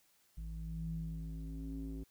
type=tone with low-pass filter sweep; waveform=square; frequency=54.1 Hz; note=A1; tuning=29 cents flat; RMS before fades=-42 dBFS; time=0.37-2.04 s; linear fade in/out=10 ms; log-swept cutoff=120 to 320 Hz; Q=5.3; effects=white hiss -71 dBFS RMS until 2.1 s